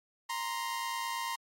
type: tone pair together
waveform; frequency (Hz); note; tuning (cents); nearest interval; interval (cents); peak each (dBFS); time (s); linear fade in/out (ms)
sawtooth; 935.8 / 1045; A#5 / C6; +6 / -2; major second; 192; -32 / -33; 0.29-1.36; 10
effects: MP3 64 kbps